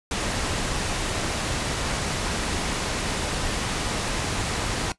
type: low-pass noise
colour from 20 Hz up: pink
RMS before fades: -27 dBFS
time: 0.11-4.92 s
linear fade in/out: 2 ms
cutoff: 9700 Hz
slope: 12 dB/octave
effects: noise-tail reverb RT60 0.1 s tail -17 dB re dry + resampled to 24000 Hz